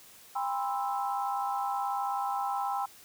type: chord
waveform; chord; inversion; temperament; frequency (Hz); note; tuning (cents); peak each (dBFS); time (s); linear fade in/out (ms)
sine; C major seventh; second; equal with one note detuned; 801.4 / 987.8 / 1046.5 / 1318.5; G5 / B5 / C6 / E6; +38 / 0 / 0 / 0; -31 / -37 / -37 / -37; 0.35-2.86; 10
effects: white hiss -54 dBFS RMS until 3.04 s